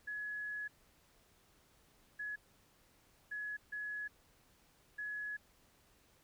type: tone bursts at uneven times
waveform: sine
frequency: 1690 Hz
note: G#6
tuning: 30 cents sharp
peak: -39 dBFS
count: 5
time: 0.07-0.68 / 2.19-2.36 / 3.31-3.57 / 3.72-4.08 / 4.98-5.37 s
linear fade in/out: 10 ms
effects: pink hiss -69 dBFS RMS until 6.23 s